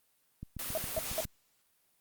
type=click train; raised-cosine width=5 ms; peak=-29 dBFS; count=7; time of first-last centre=0.43-1.252 s; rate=7.3 Hz
type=noise; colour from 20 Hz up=white; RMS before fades=-38 dBFS; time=0.59-1.25 s; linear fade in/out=2 ms
type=tone bursts; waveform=sine; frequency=640 Hz; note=D#5; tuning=49 cents sharp; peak=-29 dBFS; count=3; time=0.75-1.205 s; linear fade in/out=0 ms; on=25 ms; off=190 ms
effects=white hiss -72 dBFS RMS until 2 s + Opus 32 kbps